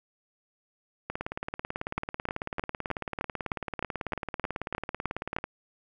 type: two click trains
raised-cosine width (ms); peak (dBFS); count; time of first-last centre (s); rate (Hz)
0.5; -17 / -14; 80 / 12; 1.1-5.441 / 1.98-5.365; 18.2 / 3.25
effects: none